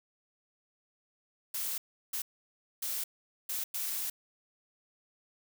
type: noise bursts at uneven times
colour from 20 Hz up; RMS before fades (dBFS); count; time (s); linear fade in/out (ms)
blue; -35; 5; 1.54-1.78 / 2.13-2.22 / 2.82-3.04 / 3.49-3.64 / 3.74-4.1; 5
effects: none